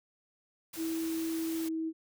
white noise, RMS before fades -44 dBFS, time 0.73-1.69 s, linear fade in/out 10 ms
sine tone with pitch glide, 325.7 to 322.1 Hz, E4 to E4, -21 to -40 cents, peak -31 dBFS, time 0.76-1.93 s, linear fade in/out 50 ms, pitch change -19 cents, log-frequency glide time 1.61-1.7 s
effects none

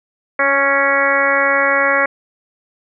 harmonic tone with a mistuned harmonic, 277.2 Hz, C#4, in tune, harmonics 1 / 2 / 3 / 4 / 5 / 6 / 7 / 8, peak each -28 / -18 / -25 / -20 / -20 / -19 / -18 / -21 dBFS, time 0.39-2.06 s, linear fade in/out 5 ms, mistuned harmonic 1, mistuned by +18 cents, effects none

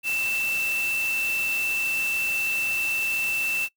sine tone in noise, 2664 Hz, E7, 18 cents sharp, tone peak -23 dBFS, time 0.03-3.69 s, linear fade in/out 50 ms, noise white, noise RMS -35 dBFS, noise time 0.03-3.69 s, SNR +9 dB, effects noise-tail reverb RT60 0.1 s tail -23 dB re dry

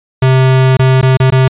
square tone with dropouts, 130.81 Hz, C3, in tune, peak -6 dBFS, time 0.22-1.48 s, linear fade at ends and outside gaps 5 ms, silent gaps 0.77-0.793 / 1.014-1.027 / 1.171-1.2 / 1.304-1.321 s, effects resampled to 8000 Hz

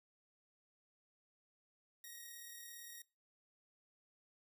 5% pulse tone with amplitude modulation, 1881 Hz, A#6, 15 cents sharp, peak -39 dBFS, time 2.04-3.02 s, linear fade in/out 2 ms, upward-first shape sine, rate 37.5 Hz, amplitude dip 30%, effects noise-tail reverb RT60 0.3 s tail -23 dB re dry

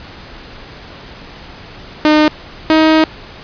sawtooth tone pair in turn, 305 / 315.6 Hz, D#4 / D#4, -34 / +25 cents, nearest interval minor second, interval 59 cents, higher second, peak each -3 dBFS, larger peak neither, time 2.05-2.28 / 2.7-3.04 s, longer second, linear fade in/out 0 ms, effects pink hiss -34 dBFS RMS until 3.43 s + resampled to 11025 Hz

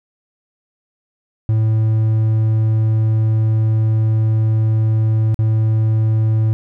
triangle tone with dropouts, 110 Hz, A2, in tune, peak -10 dBFS, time 1.49-6.53 s, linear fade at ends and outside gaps 0 ms, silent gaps 5.344-5.39 s, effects none

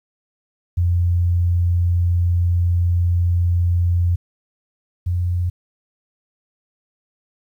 sine tone pair in turn, 87.31 / 88.48 Hz, F2 / F2, 0 / +23 cents, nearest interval unison, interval 23 cents, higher second, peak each -14 / -17 dBFS, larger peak first, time 0.77-4.16 / 5.06-5.5 s, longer first, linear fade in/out 10 ms, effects 9-bit

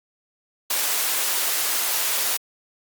white high-pass noise, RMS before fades -23 dBFS, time 0.7-2.37 s, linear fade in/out 5 ms, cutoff 460 Hz, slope 12 dB/octave, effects Opus 48 kbps

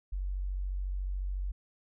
sine tone, 47 Hz, F#1, 28 cents sharp, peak -31 dBFS, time 0.12-1.52 s, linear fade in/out 10 ms, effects none

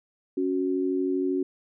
sine tone pair together, 277.2 / 370 Hz, C#4 / F#4, 0 / 0 cents, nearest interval perfect fourth, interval 500 cents, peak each -26 dBFS, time 0.37-1.43 s, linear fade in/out 5 ms, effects none

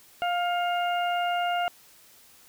harmonic tone with a mistuned harmonic, 703 Hz, F5, 11 cents sharp, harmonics 1 / 2 / 3 / 4, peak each -25 / -32 / -39 / -35 dBFS, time 0.22-1.68 s, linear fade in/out 0 ms, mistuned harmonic 3, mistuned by +32 cents, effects white hiss -55 dBFS RMS until 2.48 s

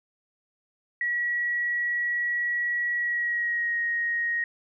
sine tone with pitch glide, 1924 to 1876.8 Hz, B6 to A#6, -46 to +11 cents, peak -24 dBFS, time 1.01-4.44 s, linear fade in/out 2 ms, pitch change -43 cents, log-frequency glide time 2.96-3.8 s, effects none

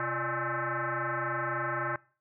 sine tone with frequency modulation, 130.81 Hz, C3, in tune, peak -29 dBFS, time 0-1.96 s, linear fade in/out 2 ms, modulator 238 Hz, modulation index 7, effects noise-tail reverb RT60 0.4 s tail -22 dB re dry

